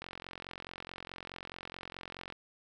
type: click train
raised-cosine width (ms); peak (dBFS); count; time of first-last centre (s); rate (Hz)
0.3; -26; 104; 0.02-2.324; 44.7
effects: none